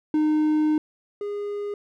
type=tone pair in turn; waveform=triangle; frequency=306.5 / 410 Hz; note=D#4 / G#4; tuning=-26 / -22 cents; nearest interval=perfect fourth; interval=504 cents; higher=second; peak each=-16 / -25 dBFS; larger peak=first; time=0.14-0.78 / 1.21-1.74 s; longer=first; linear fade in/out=2 ms; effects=none